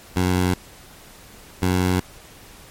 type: tone pair in turn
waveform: 15% pulse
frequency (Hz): 91 / 91.5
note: F#2 / F#2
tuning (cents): -28 / -19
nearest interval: unison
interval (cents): 9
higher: second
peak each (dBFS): -11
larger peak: neither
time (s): 0.16-0.54 / 1.62-2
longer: neither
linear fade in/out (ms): 5
effects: pink hiss -45 dBFS RMS until 2.7 s + MP3 64 kbps